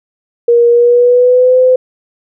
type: tone with pitch glide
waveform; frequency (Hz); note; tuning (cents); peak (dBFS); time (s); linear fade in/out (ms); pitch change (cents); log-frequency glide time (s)
sine; 473.3 to 510.2; A#4 to C5; +26 to -44; -4; 0.48-1.76; 5; +130; 0.69-1.58
effects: none